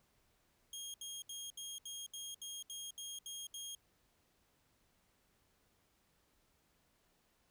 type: tone bursts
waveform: 20% pulse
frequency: 3250 Hz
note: G#7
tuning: 38 cents flat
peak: -39 dBFS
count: 11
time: 0.73-3.75 s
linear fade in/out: 2 ms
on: 210 ms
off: 71 ms
effects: pink hiss -75 dBFS RMS until 7.5 s